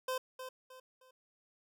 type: tone with echo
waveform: 25% pulse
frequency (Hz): 515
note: C5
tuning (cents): -28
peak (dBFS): -30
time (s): 0.08-0.18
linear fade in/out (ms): 5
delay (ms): 310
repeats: 3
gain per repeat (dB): -9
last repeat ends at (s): 1.11
effects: none